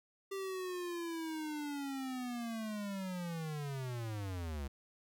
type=linear sweep; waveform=square; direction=down; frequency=393.2 to 66.4 Hz; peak=-39 dBFS; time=0.31-4.68 s; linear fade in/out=10 ms; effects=none